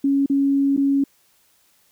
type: tone with dropouts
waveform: sine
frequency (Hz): 277.2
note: C#4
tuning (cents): 0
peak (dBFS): -15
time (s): 0.04-1.04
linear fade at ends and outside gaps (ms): 5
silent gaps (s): 0.261-0.298 / 0.766-0.775
effects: white hiss -60 dBFS RMS until 1.91 s